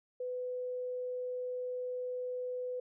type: tone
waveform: sine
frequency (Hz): 500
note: B4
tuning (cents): +21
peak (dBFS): -35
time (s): 0.2-2.8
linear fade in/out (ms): 5
effects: none